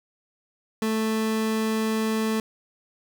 30% pulse tone, 220 Hz, A3, in tune, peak -20 dBFS, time 0.82-2.4 s, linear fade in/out 2 ms, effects 10-bit

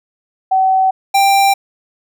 sine / square tone pair in turn, 760 / 788.7 Hz, F#5 / G5, +46 / +10 cents, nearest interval minor second, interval 64 cents, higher second, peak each -9 dBFS, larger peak neither, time 0.51-0.91 / 1.14-1.54 s, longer neither, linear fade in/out 10 ms, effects none

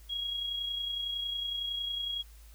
sine tone with amplitude modulation, 3300 Hz, G#7, 12 cents flat, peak -30 dBFS, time 0.09-2.23 s, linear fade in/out 20 ms, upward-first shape sine, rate 30.9 Hz, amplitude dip 45%, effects added 54 Hz sine -50 dBFS peak until 2.54 s + white hiss -61 dBFS RMS until 2.54 s

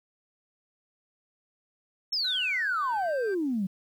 sine exponential sweep, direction down, 5470 to 180 Hz, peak -25 dBFS, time 2.12-3.67 s, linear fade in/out 10 ms
triangle tone with pitch glide, 1500 to 1570 Hz, F#6 to G6, +23 to +2 cents, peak -34 dBFS, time 2.24-3.35 s, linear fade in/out 10 ms, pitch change +79 cents, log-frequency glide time 2.78-3.12 s
effects tanh soft clip ceiling -19 dBFS + 10-bit

